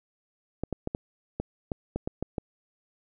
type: clicks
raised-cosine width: 2 ms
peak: -16 dBFS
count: 10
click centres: 0.636 / 0.727 / 0.874 / 0.949 / 1.4 / 1.718 / 1.96 / 2.075 / 2.226 / 2.382 s
effects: none